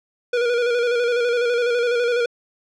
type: tone with vibrato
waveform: square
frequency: 480 Hz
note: B4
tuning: 49 cents flat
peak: -18 dBFS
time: 0.33-2.26 s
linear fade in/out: 5 ms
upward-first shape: square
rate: 12 Hz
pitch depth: 37 cents each way
effects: low-pass 4000 Hz 12 dB/octave